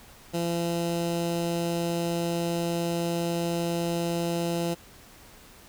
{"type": "tone with notch filter", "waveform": "15% pulse", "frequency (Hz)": 170, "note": "F3", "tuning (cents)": -46, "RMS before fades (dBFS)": -28, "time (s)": [0.33, 4.75], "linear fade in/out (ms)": 20, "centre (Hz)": 1700, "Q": 1.6, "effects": ["pink hiss -51 dBFS RMS until 5.68 s"]}